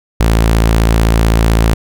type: tone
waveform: sawtooth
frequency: 55.8 Hz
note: A1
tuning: 25 cents sharp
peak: -4 dBFS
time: 0.2-1.74 s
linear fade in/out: 5 ms
effects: none